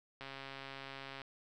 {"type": "click train", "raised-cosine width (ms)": 0.3, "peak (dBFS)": -30, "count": 138, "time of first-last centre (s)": [0.21, 1.217], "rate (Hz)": 136, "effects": []}